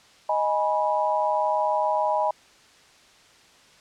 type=chord; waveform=sine; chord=G# minor; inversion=second; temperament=equal with one note detuned; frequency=622.3 / 830.6 / 977.5 Hz; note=D#5 / G#5 / B5; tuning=0 / 0 / -18 cents; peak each=-25 dBFS; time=0.29-2.31 s; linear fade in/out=5 ms; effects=white hiss -54 dBFS RMS until 3.8 s + low-pass 6000 Hz 12 dB/octave